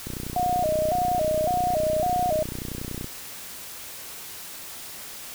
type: click train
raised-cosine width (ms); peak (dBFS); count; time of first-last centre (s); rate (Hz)
3; -20; 92; 0.07-3.044; 30.6
type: tone with vibrato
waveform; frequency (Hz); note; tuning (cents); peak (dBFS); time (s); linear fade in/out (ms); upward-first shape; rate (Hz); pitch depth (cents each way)
sine; 669; E5; +25; -21; 0.36-2.43; 2; square; 1.8; 130
effects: white hiss -39 dBFS RMS until 5.34 s